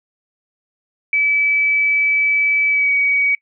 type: tone with pitch glide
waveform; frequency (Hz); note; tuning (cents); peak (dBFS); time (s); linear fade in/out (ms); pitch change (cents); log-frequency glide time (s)
sine; 2299 to 2262; D7 to C#7; -37 to +34; -13; 1.13-3.35; 2; -29; 2.69-2.91
effects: noise-tail reverb RT60 0.1 s tail -23 dB re dry